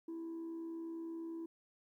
sine tone with frequency modulation, 330 Hz, E4, 2 cents sharp, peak -39 dBFS, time 0.08-1.46 s, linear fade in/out 5 ms, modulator 68.7 Hz, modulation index 0.2, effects tanh soft clip ceiling -40 dBFS + 13-bit

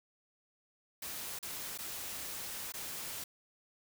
white noise with dropouts, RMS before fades -42 dBFS, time 1.02-3.24 s, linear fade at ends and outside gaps 5 ms, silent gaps 1.389-1.427 / 1.777-1.786 / 2.722-2.738 s, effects none

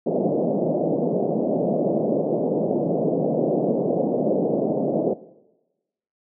white band-pass noise, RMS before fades -22 dBFS, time 0.06-5.14 s, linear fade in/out 10 ms, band 150 to 640 Hz, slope 48 dB/octave, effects noise-tail reverb RT60 1.0 s tail -18 dB re dry

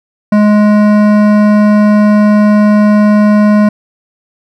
triangle tone with hard clipping, 209.4 Hz, G#3, 15 cents sharp, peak -6 dBFS, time 0.32-3.69 s, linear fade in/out 5 ms, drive 18 dB, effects none

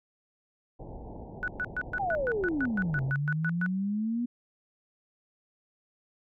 pink low-pass noise, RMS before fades -42 dBFS, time 0.79-3.12 s, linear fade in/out 10 ms, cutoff 900 Hz, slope 96 dB/octave
sine tone bursts, 1480 Hz, F#6, in tune, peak -28 dBFS, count 14, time 1.43-3.662 s, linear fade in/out 0 ms, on 48 ms, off 120 ms
sine exponential two-way sweep, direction down then up, 830.6 to 130.81 to 244.9 Hz, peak -27 dBFS, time 1.99-4.26 s, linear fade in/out 10 ms, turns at 3.02 s
effects none

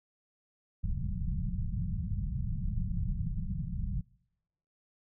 pink low-pass noise, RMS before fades -33 dBFS, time 0.83-4.01 s, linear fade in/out 5 ms, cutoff 200 Hz, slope 96 dB/octave, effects noise-tail reverb RT60 0.9 s tail -26 dB re dry

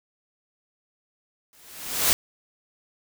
white noise with exponential growth, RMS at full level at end -17 dBFS, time 1.53-2.13 s, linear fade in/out 0 ms, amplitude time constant 130 ms, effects none

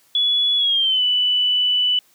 sine tone with pitch glide, 3402 to 2979 Hz, G#7 to F#7, +41 to +11 cents, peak -15 dBFS, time 0.15-1.99 s, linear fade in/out 2 ms, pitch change -230 cents, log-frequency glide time 0.57-1.03 s, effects white hiss -57 dBFS RMS until 2.14 s + high-pass 100 Hz 12 dB/octave

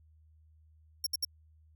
sawtooth tone bursts, 5530 Hz, F8, 18 cents flat, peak -26 dBFS, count 3, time 1.04-1.25 s, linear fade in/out 5 ms, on 26 ms, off 66 ms, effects added 78 Hz sine -59 dBFS peak until 1.75 s

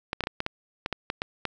clicks, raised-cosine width 0.3 ms, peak -12 dBFS, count 11, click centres 0.131 / 0.207 / 0.238 / 0.271 / 0.404 / 0.464 / 0.861 / 0.927 / 1.101 / 1.219 / 1.453 s, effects none

